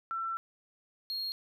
sine / triangle tone pair in turn, 1343 / 4264 Hz, E6 / C8, +32 / +32 cents, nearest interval octave + minor sixth, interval 2000 cents, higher second, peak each -32 / -32 dBFS, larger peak neither, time 0.11-0.37 / 1.1-1.32 s, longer first, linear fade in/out 0 ms, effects none

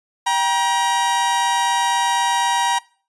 40% pulse tone pair together, 784 / 952 Hz, G5 / A#5, 0 / +36 cents, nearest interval minor third, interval 336 cents, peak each -22 / -16 dBFS, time 0.26-2.79 s, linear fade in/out 10 ms, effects noise-tail reverb RT60 0.4 s tail -22 dB re dry + resampled to 24000 Hz

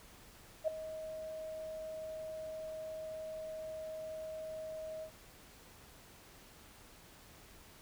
sine tone with ADSR envelope, 631 Hz, D#5, 24 cents sharp, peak -27 dBFS, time 0.64-5.11 s, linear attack 37 ms, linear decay 6 ms, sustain -14 dB, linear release 83 ms, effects pink hiss -58 dBFS RMS until 7.81 s

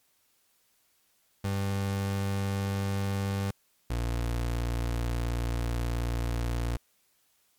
30% pulse tone pair in turn, 98.5 / 58.57 Hz, G2 / A#1, +9 / +9 cents, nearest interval major sixth, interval 900 cents, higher first, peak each -25 dBFS, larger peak neither, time 1.44-3.51 / 3.9-6.77 s, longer second, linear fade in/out 5 ms, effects white hiss -69 dBFS RMS until 7.58 s + MP3 96 kbps

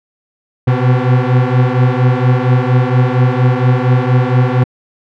40% pulse beating tone pair, 123.8 / 128.1 Hz, B2 / C3, +5 / -36 cents, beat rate 4.3 Hz, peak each -11 dBFS, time 0.67-4.64 s, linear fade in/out 10 ms, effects low-pass 2000 Hz 12 dB/octave

